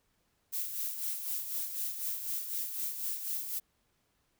violet noise with tremolo, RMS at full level -34 dBFS, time 0.52-3.6 s, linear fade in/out 20 ms, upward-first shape sine, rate 4 Hz, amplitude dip 55%, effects pink hiss -75 dBFS RMS until 4.39 s

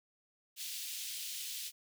pink high-pass noise, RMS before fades -42 dBFS, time 0.56-1.72 s, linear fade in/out 50 ms, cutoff 2900 Hz, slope 24 dB/octave, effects none

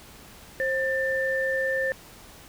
sine tone pair together, 530 / 1782.7 Hz, C5 / A6, +22 / +22 cents, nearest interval octave + major sixth, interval 2100 cents, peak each -26 dBFS, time 0.6-1.92 s, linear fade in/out 0 ms, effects pink hiss -48 dBFS RMS until 2.48 s

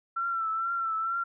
sine tone with vibrato, 1344 Hz, E6, 33 cents sharp, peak -27 dBFS, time 0.16-1.24 s, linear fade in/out 10 ms, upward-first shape triangle, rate 2.2 Hz, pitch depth 52 cents each way, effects none

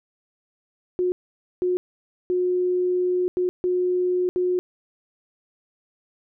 sine tone bursts at uneven times, 361.7 Hz, F#4, 39 cents flat, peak -19 dBFS, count 6, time 0.99-1.12 / 1.62-1.77 / 2.3-3.28 / 3.37-3.49 / 3.64-4.29 / 4.36-4.59 s, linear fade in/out 0 ms, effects none

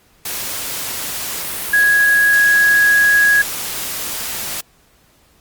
sine tone in noise, 1661.2 Hz, G#6, in tune, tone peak -9 dBFS, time 1.73-3.42 s, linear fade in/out 5 ms, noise white, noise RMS -24 dBFS, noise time 0.25-4.61 s, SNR +12 dB, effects pink hiss -54 dBFS RMS until 5.4 s + Opus 48 kbps

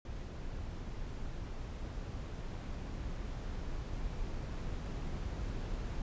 brown noise with level ramp, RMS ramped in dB -42 to -38 dBFS, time 0.05-6.02 s, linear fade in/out 2 ms, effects resampled to 16000 Hz

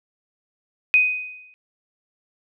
sine tone with exponential decay, 2500 Hz, D#7, 8 cents sharp, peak -10 dBFS, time 0.94-1.54 s, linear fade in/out 0 ms, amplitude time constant 130 ms, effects none

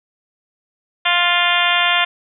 harmonic tone, 350.3 Hz, F4, 5 cents sharp, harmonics 2 / 3 / 4 / 5 / 6 / 7 / 8 / 9 / 10, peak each -22 / -22 / -22 / -22 / -22 / -22 / -22 / -22 / -22 dBFS, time 1.05-2.05 s, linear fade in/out 10 ms, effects none

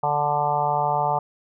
harmonic tone with a mistuned harmonic, 146.83 Hz, D3, in tune, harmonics 1 / 3 / 4 / 5 / 6 / 7 / 8, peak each -31 / -33 / -29 / -24 / -23 / -31 / -31 dBFS, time 0.03-1.19 s, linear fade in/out 5 ms, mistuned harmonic 8, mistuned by +16 cents, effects none

